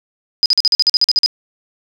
sine tone bursts, 4978 Hz, D#8, in tune, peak -8 dBFS, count 12, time 0.43-1.261 s, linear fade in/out 0 ms, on 28 ms, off 45 ms, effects none

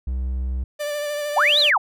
triangle tone, 63.8 Hz, C2, 43 cents flat, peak -20 dBFS, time 0.07-0.64 s, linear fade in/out 5 ms
45% pulse tone with vibrato, 589 Hz, D5, 5 cents sharp, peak -24 dBFS, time 0.79-1.71 s, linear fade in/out 20 ms, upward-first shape sine, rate 13 Hz, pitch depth 22 cents each way
sine linear two-way sweep, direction up then down, 591 to 4186 to 652 Hz, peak -14 dBFS, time 1.36-1.78 s, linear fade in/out 10 ms, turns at 1.6 s
effects none

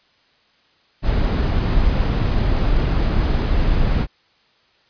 brown noise, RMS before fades -17 dBFS, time 1.02-4.07 s, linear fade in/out 50 ms, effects white hiss -58 dBFS RMS until 4.89 s + resampled to 11025 Hz

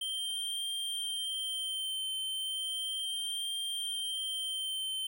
square tone with vibrato, 3136 Hz, G7, in tune, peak -34 dBFS, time 0.01-5.07 s, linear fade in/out 5 ms, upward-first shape triangle, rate 0.35 Hz, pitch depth 25 cents each way, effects none

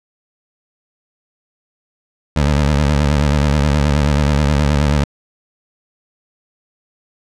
20% pulse tone with vibrato, 72.9 Hz, D2, 12 cents flat, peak -7 dBFS, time 2.36-5.04 s, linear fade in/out 5 ms, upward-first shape sine, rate 9.4 Hz, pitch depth 92 cents each way, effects low-pass 7000 Hz 12 dB/octave

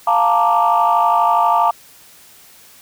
sine chord, Bb major seventh, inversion second, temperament equal, 698.5 / 880 / 932.3 / 1174.7 Hz, F5 / A5 / Bb5 / D6, 0 / 0 / 0 / 0 cents, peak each -16 dBFS, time 0.07-1.71 s, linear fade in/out 5 ms, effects tanh soft clip ceiling -4 dBFS + white hiss -45 dBFS RMS until 2.81 s

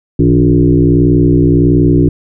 sine tone with frequency modulation, 220 Hz, A3, in tune, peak -5 dBFS, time 0.19-2.09 s, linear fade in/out 5 ms, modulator 61.5 Hz, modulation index 2.4, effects none

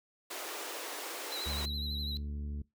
pink high-pass noise, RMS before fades -41 dBFS, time 0.3-1.66 s, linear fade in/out 10 ms, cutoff 320 Hz, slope 48 dB/octave
triangle tone with vibrato, 3964 Hz, B7, 6 cents sharp, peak -36 dBFS, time 1.32-2.17 s, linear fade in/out 0 ms, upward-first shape sine, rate 12 Hz, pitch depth 60 cents each way
harmonic tone, 72.7 Hz, D2, 17 cents flat, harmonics 1 / 2 / 3 / 4 / 5 / 6, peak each -36 / -50 / -46 / -56 / -62 / -62 dBFS, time 1.46-2.62 s, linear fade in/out 5 ms
effects noise-tail reverb RT60 0.2 s tail -22 dB re dry

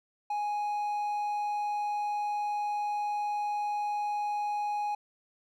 triangle tone, 830.6 Hz, G#5, in tune, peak -27 dBFS, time 0.3-4.95 s, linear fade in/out 5 ms, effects none

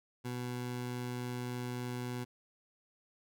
20% pulse tone, 123.47 Hz, B2, in tune, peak -32 dBFS, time 0.24-2.25 s, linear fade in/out 20 ms, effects none

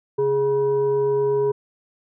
sine tone with frequency modulation, 415.3 Hz, G#4, in tune, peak -17 dBFS, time 0.18-1.52 s, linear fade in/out 10 ms, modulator 551 Hz, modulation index 0.4, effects none

